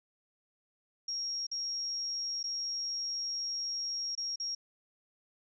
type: tone with dropouts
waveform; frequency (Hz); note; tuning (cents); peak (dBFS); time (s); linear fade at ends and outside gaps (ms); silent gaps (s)
sine; 5588; F8; 0; -33; 1.08-4.55; 5; 1.468-1.514 / 2.43-2.439 / 4.152-4.176 / 4.359-4.399
effects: none